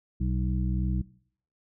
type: harmonic tone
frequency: 62.9 Hz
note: B1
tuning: 32 cents sharp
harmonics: 1 / 2 / 3 / 5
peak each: -27 / -31 / -31 / -39 dBFS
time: 0.2-1.02 s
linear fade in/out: 10 ms
effects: noise-tail reverb RT60 0.6 s tail -21 dB re dry